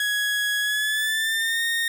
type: tone with pitch glide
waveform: 30% pulse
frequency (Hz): 1671 to 1843.4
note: G#6 to A#6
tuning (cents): +10 to -20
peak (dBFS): -19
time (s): 0-1.88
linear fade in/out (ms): 2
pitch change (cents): +170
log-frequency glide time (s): 0.6-1.63
effects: none